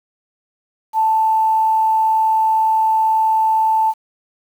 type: tone with quantisation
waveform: sine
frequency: 881 Hz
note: A5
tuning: 2 cents sharp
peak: -12 dBFS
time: 0.93-3.94 s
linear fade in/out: 50 ms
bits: 7
effects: none